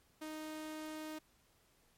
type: tone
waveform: sawtooth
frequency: 310.4 Hz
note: D#4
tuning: 4 cents flat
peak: -39 dBFS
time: 0.21-1.19 s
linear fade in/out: 10 ms
effects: pink hiss -71 dBFS RMS until 1.97 s + MP3 64 kbps